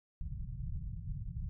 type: low-pass noise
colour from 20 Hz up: pink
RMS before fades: -40 dBFS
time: 0.21-1.49 s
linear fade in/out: 0 ms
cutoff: 160 Hz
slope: 48 dB/octave
effects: none